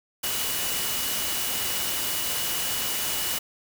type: tone in noise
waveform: sine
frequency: 2931 Hz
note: F#7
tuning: 17 cents flat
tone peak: -35 dBFS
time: 0.23-3.39 s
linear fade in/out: 10 ms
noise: white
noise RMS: -28 dBFS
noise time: 0.23-3.39 s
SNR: -10 dB
effects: none